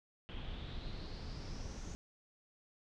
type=noise with low-pass filter sweep; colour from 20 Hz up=brown; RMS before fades=-44 dBFS; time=0.29-1.95 s; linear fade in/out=0 ms; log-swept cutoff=3100 to 6500 Hz; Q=5.8; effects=none